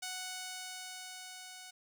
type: tone with level ramp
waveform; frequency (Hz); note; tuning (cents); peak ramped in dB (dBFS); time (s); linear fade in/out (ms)
5% pulse; 740; F#5; 0; -27 to -37; 0.02-1.71; 10
effects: none